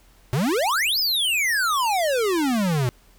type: exponential two-way sweep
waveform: square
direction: up then down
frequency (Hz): 118 to 5274 to 118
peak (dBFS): -20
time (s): 0.33-2.89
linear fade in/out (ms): 0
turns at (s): 0.99
effects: added 42 Hz sine -53 dBFS peak until 3.18 s + pink hiss -57 dBFS RMS until 3.18 s